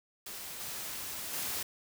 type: noise with level steps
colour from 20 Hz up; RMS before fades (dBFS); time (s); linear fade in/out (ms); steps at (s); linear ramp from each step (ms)
white; -43 / -40 / -36; 0.26-1.63; 5; 0.6 / 1.33; 2
effects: none